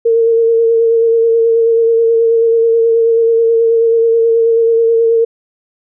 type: tone with vibrato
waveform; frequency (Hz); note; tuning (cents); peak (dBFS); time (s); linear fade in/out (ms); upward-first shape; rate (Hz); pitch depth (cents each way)
sine; 457.9; A#4; -31; -7; 0.05-5.25; 10; sine; 9.3; 21
effects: none